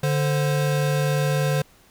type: tone pair together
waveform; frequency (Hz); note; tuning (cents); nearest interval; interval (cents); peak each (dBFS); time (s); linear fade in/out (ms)
square; 146.83 / 523.2; D3 / C5; 0 / 0; octave + minor seventh; 2200; -21 / -27; 0.03-1.62; 5
effects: pink hiss -55 dBFS RMS until 1.9 s